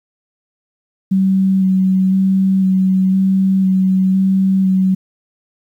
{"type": "tone with vibrato", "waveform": "sine", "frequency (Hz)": 189.8, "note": "F#3", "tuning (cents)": 44, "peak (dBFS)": -10, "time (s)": [1.11, 4.95], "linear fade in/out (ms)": 10, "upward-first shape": "square", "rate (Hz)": 0.99, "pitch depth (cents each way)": 12, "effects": ["8-bit"]}